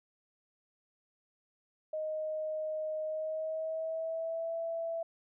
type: tone with pitch glide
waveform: sine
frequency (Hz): 622.3 to 663.1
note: D#5 to E5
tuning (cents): 0 to +10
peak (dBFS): -33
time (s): 1.93-5.03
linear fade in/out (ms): 5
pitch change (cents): +110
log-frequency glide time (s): 3.04-4.55
effects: none